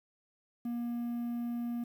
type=tone with quantisation; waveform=triangle; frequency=237.8 Hz; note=A#3; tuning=35 cents sharp; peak=-31 dBFS; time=0.65-1.84 s; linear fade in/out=5 ms; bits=10; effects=none